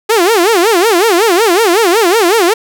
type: tone with vibrato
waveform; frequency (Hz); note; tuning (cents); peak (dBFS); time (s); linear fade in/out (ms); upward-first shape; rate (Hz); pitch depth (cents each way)
sawtooth; 396.8; G4; +21; -3; 0.09-2.54; 10; sine; 5.4; 280
effects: 7-bit